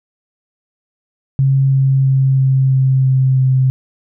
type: tone with pitch steps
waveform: sine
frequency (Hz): 135.4 / 134.62 / 133.84 / 133.07 / 132.31 / 131.55 / 130.79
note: C#3 / C3 / C3 / C3 / C3 / C3 / C3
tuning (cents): -40 / +50 / +40 / +30 / +20 / +10 / 0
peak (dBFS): -9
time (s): 1.39-3.7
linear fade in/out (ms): 0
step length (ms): 330
effects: none